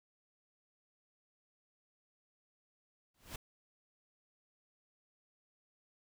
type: noise with exponential growth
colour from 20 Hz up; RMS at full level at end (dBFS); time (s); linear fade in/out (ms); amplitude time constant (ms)
pink; -41; 3.14-3.36; 5; 47
effects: none

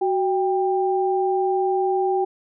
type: tone pair together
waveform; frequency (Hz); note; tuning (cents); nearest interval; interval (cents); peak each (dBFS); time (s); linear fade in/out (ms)
sine; 373.6 / 791.6; F#4 / G5; +17 / +17; octave + minor second; 1300; -20 / -22; 0.01-2.25; 10
effects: none

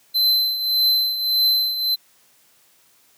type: tone with tremolo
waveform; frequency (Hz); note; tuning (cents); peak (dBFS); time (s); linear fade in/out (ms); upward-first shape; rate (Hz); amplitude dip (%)
square; 4067; C8; -50; -14; 0.14-1.96; 20; triangle; 1.7; 70
effects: white hiss -57 dBFS RMS until 3.17 s + high-pass 100 Hz 12 dB/octave

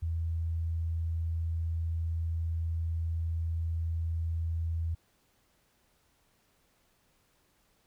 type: tone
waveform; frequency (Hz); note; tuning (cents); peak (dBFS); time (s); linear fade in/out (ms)
sine; 82.41; E2; 0; -29; 0.02-4.95; 10
effects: pink hiss -70 dBFS RMS until 7.86 s

